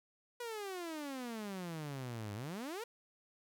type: exponential two-way sweep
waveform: sawtooth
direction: down then up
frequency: 490.1 to 99.6 to 490.1 Hz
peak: -37 dBFS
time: 0.4-2.84 s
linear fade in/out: 5 ms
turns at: 2.34 s
effects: none